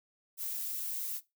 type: noise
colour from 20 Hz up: violet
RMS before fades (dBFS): -37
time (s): 0.37-1.21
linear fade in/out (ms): 50
effects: noise-tail reverb RT60 0.2 s tail -17 dB re dry